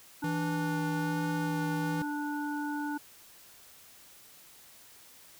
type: harmonic tone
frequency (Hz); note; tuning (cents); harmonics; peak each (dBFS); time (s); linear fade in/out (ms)
293.7; D4; 0; 1 / 3 / 5; -33 / -38 / -40; 0.22-2.98; 10
type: tone with vibrato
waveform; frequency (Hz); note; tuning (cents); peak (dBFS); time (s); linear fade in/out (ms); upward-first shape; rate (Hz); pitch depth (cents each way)
square; 163.6; E3; -13; -33; 0.24-2.02; 2; sine; 1.2; 17
effects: white hiss -55 dBFS RMS until 5.39 s